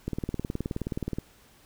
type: click train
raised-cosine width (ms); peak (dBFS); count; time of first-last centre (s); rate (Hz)
3; -17; 22; 0.08-1.185; 19
effects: pink hiss -58 dBFS RMS until 1.65 s